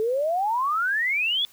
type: exponential sweep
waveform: sine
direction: up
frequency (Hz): 425.7 to 3514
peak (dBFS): -21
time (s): 0-1.45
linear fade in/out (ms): 0
effects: white hiss -54 dBFS RMS until 1.52 s